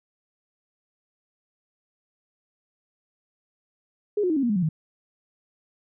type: tone with pitch steps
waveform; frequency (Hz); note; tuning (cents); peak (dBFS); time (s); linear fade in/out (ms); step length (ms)
sine; 415.3 / 361.5 / 314.7 / 274 / 238.5 / 207.7 / 180.77 / 157.37; G#4 / F#4 / D#4 / C#4 / A#3 / G#3 / F#3 / D#3; 0 / -40 / +20 / -20 / +40 / 0 / -40 / +20; -20; 4.17-4.69; 5; 65
effects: none

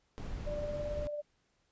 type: noise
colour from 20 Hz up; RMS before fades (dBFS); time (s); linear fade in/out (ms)
brown; -40; 0.18-1.07; 0
type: tone with tremolo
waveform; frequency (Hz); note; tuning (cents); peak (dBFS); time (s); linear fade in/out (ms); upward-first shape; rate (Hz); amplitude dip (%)
sine; 591; D5; +11; -34; 0.46-1.22; 20; sine; 18; 35
effects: pink hiss -75 dBFS RMS until 1.71 s + resampled to 16000 Hz

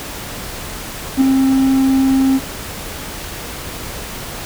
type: tone with ADSR envelope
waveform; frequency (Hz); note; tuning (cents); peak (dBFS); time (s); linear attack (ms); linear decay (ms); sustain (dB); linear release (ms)
triangle; 266.4; C4; +31; -3; 1.17-2.4; 43; 3; -5; 41
effects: tanh soft clip ceiling 0 dBFS + pink hiss -28 dBFS RMS until 4.45 s

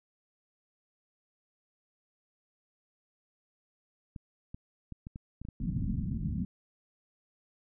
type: clicks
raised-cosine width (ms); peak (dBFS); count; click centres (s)
5; -29; 11; 4.162 / 4.545 / 4.923 / 5.069 / 5.159 / 5.416 / 5.451 / 5.487 / 5.7 / 5.796 / 5.941
type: low-pass noise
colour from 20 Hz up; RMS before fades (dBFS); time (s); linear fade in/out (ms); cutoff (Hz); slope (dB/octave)
white; -33; 5.6-6.45; 2; 240; 48
effects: none

